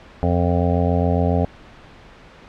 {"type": "harmonic tone", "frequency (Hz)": 87.31, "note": "F2", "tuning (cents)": 0, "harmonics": [1, 2, 3, 5, 6, 7, 8, 9], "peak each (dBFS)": [-19, -22, -24, -26, -27, -27, -28, -29], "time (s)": [0.23, 1.45], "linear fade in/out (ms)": 0, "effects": ["pink hiss -44 dBFS RMS until 2.48 s", "low-pass 3000 Hz 12 dB/octave"]}